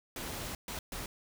pink noise bursts at uneven times, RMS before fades -40 dBFS, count 3, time 0.16-0.55 / 0.68-0.79 / 0.92-1.06 s, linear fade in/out 2 ms, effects none

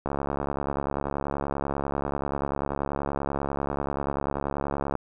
click train, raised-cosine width 1 ms, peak -14 dBFS, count 345, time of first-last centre 0.06-4.953 s, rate 70.3 Hz, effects none

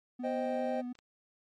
triangle tone with vibrato, 246.9 Hz, B3, in tune, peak -34 dBFS, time 0.19-0.93 s, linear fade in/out 10 ms, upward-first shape triangle, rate 10 Hz, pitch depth 14 cents each way
triangle chord, C minor, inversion none, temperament equal, 523.3 / 622.3 / 784 Hz, C5 / Eb5 / G5, 0 / 0 / 0 cents, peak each -33 / -34 / -36 dBFS, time 0.23-0.82 s, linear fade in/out 20 ms
clicks, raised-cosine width 0.2 ms, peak -39 dBFS, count 2, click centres 0.953 / 0.989 s
effects MP3 48 kbps

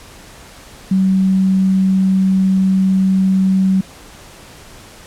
sine tone, 190 Hz, F#3, 46 cents sharp, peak -10 dBFS, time 0.91-3.81 s, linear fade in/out 5 ms, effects pink hiss -39 dBFS RMS until 5.06 s + low-pass 11000 Hz 12 dB/octave

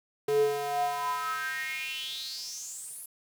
square tone with high-pass filter sweep, 143.1 Hz, D3, 45 cents flat, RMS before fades -32 dBFS, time 0.28-3.06 s, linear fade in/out 5 ms, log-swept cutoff 370 to 11000 Hz, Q 7.2, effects 8-bit

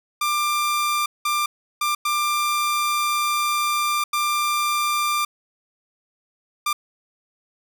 sawtooth tone bursts at uneven times, 1189 Hz, D6, 21 cents sharp, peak -16 dBFS, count 6, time 0.21-1.06 / 1.25-1.46 / 1.81-1.95 / 2.05-4.04 / 4.13-5.25 / 6.66-6.73 s, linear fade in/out 5 ms, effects none

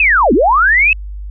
sine linear two-way sweep, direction down then up, 2651 to 210.7 to 2651 Hz, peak -7 dBFS, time 0-0.93 s, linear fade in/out 2 ms, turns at 0.33 s, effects added 50 Hz sine -23 dBFS peak until 1.3 s

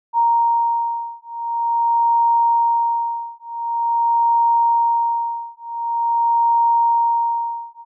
sine beating tone pair, 932.3 / 932.76 Hz, A#5 / A#5, 0 / +1 cents, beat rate 0.46 Hz, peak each -18 dBFS, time 0.13-7.85 s, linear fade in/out 50 ms, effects none

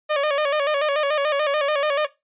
sawtooth tone with vibrato, 584 Hz, D5, 10 cents flat, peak -15 dBFS, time 0.09-2.07 s, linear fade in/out 20 ms, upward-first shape square, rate 6.9 Hz, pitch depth 70 cents each way, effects noise-tail reverb RT60 0.2 s tail -17 dB re dry + resampled to 8000 Hz

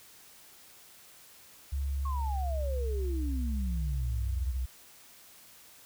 sine tone with pitch glide, 69 to 62.91 Hz, C#2 to B1, -7 to +33 cents, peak -29 dBFS, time 1.72-4.66 s, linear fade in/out 10 ms, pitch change -160 cents, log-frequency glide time 1.9-4.08 s
sine exponential sweep, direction down, 1108.7 to 69.3 Hz, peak -36 dBFS, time 2.05-4.57 s, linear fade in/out 5 ms
effects white hiss -55 dBFS RMS until 5.85 s

